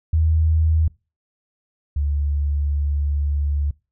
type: tone pair in turn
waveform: sine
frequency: 79.6 / 72.19 Hz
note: D#2 / D2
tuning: +40 / -29 cents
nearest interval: major second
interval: 169 cents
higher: first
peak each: -14 / -18 dBFS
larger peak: first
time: 0.13-0.88 / 1.96-3.71 s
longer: second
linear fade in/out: 5 ms
effects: noise-tail reverb RT60 0.3 s tail -24 dB re dry